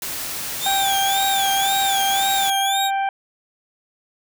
white noise, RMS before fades -28 dBFS, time 0.02-2.5 s, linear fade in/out 2 ms
sawtooth tone with vibrato, 3482 Hz, A7, 19 cents flat, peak -19 dBFS, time 0.6-2.91 s, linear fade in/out 50 ms, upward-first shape sine, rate 1.9 Hz, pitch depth 140 cents each way
harmonic tone, 784 Hz, G5, in tune, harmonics 1 / 2 / 3 / 4, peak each -19 / -29 / -33 / -40 dBFS, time 0.66-3.09 s, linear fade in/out 2 ms
effects none

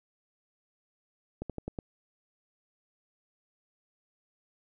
slowing click train, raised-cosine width 2 ms, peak -22 dBFS, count 5, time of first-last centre 1.42-1.788 s, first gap 77 ms, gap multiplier 1.12, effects none

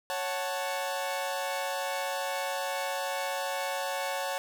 sawtooth chord, F# minor, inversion second, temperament equal, 554.4 / 740 / 880 Hz, C#5 / F#5 / A5, 0 / 0 / 0 cents, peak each -30 / -32 / -32 dBFS, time 0.1-4.38 s, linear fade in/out 0 ms, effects none

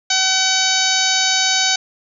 harmonic tone with a mistuned harmonic, 758 Hz, F#5, 42 cents sharp, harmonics 1 / 2 / 3 / 4 / 5 / 6 / 7 / 8 / 9, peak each -24 / -23 / -24 / -24 / -21 / -21 / -25 / -21 / -26 dBFS, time 0.1-1.76 s, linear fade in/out 5 ms, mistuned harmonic 8, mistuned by +18 cents, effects none

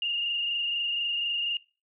sine tone with frequency modulation, 2822 Hz, F7, 17 cents sharp, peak -26 dBFS, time 0.02-1.57 s, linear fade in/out 2 ms, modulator 24.1 Hz, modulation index 2.2, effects noise-tail reverb RT60 0.3 s tail -19 dB re dry

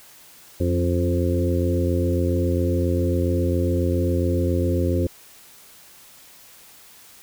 harmonic tone with a mistuned harmonic, 87.31 Hz, F2, in tune, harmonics 1 / 2 / 3 / 4 / 5 / 6, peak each -21 / -29 / -26 / -26 / -31 / -28 dBFS, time 0.6-5.07 s, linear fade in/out 5 ms, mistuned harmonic 3, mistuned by +20 cents, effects white hiss -48 dBFS RMS until 7.22 s

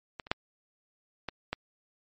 clicks, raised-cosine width 0.3 ms, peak -22 / -29 / -9 / -18 / -15 dBFS, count 5, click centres 0.198 / 0.269 / 0.315 / 1.287 / 1.53 s, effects MP3 32 kbps

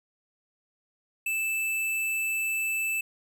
square tone, 2637 Hz, E7, in tune, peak -27 dBFS, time 1.26-3.01 s, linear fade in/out 5 ms, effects none

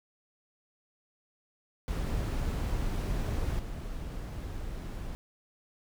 brown noise with level steps, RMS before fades -31 / -38 dBFS, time 1.88-5.15 s, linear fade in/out 0 ms, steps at 3.59 s, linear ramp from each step 2 ms, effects none

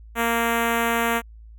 5% pulse tone with notch filter, 232 Hz, A#3, 8 cents flat, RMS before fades -22 dBFS, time 0.15-1.22 s, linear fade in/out 50 ms, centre 4900 Hz, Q 0.58, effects added 55 Hz sine -41 dBFS peak until 1.58 s

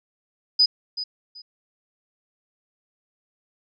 sine tone with echo, 4978 Hz, D#8, in tune, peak -13 dBFS, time 0.59-0.66 s, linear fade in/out 10 ms, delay 380 ms, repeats 2, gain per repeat -13 dB, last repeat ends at 1.42 s, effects none

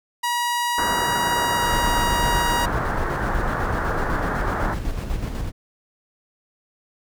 sawtooth tone with pitch glide, 960 to 952.8 Hz, B5 to A#5, -49 to +38 cents, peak -17 dBFS, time 0.23-2.66 s, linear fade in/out 10 ms, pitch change -13 cents, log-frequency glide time 0.81-1.97 s
white low-pass noise, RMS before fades -26 dBFS, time 0.78-4.74 s, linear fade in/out 2 ms, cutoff 1700 Hz, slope 48 dB/octave
brown noise with tremolo, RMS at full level -24 dBFS, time 1.6-5.52 s, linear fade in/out 50 ms, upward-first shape square, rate 8 Hz, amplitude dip 40%
effects none

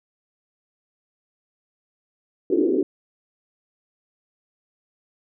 pink band-pass noise, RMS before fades -20 dBFS, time 2.5-2.83 s, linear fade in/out 2 ms, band 290 to 410 Hz, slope 48 dB/octave, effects none

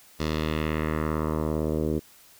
10% pulse tone with low-pass filter sweep, 77.78 Hz, D#2, in tune, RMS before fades -27 dBFS, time 0.19-2 s, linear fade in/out 20 ms, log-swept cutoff 5200 to 390 Hz, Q 1.6, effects white hiss -54 dBFS RMS until 2.39 s

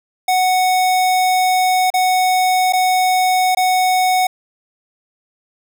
square tone with dropouts, 740 Hz, F#5, in tune, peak -13 dBFS, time 0.28-4.27 s, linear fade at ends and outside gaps 5 ms, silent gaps 1.903-1.939 / 2.725-2.733 / 3.549-3.57 s, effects none

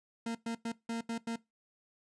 40% pulse tone bursts at uneven times, 230 Hz, A#3, 23 cents flat, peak -33 dBFS, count 6, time 0.26-0.35 / 0.46-0.55 / 0.65-0.72 / 0.89-1.01 / 1.09-1.18 / 1.27-1.36 s, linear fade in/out 5 ms, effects noise-tail reverb RT60 0.2 s tail -20 dB re dry + resampled to 22050 Hz

